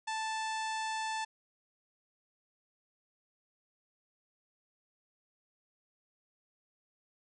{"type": "harmonic tone", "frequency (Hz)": 880, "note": "A5", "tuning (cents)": 0, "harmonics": [1, 2, 3, 4, 5, 6, 7, 8, 9, 10], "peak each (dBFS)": [-35, -41, -45, -47, -49, -51, -52, -53, -54, -55], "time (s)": [0.07, 1.25], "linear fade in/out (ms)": 10, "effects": []}